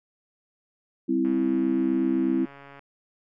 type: chord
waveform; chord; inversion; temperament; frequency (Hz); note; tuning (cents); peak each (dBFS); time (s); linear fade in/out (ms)
sine; C major; second; equal with one note detuned; 198.5 / 261.6 / 329.6; G3 / C4 / E4; +22 / 0 / 0; -30 / -24 / -24; 1.08-2.46; 20
type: click train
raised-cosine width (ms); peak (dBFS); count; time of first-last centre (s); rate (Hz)
0.5; -31; 217; 1.25-2.793; 140
effects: none